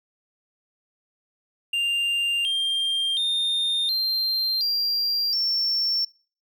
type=tone with pitch steps; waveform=triangle; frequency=2794 / 3191 / 3644 / 4162 / 4754 / 5429 Hz; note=F7 / G7 / A#7 / C8 / D8 / F8; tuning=0 / +30 / -40 / -10 / +20 / -50 cents; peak=-20 dBFS; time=1.73-6.05 s; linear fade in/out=5 ms; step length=720 ms; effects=noise-tail reverb RT60 0.4 s tail -22 dB re dry